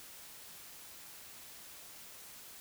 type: silence
effects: white hiss -52 dBFS RMS until 2.6 s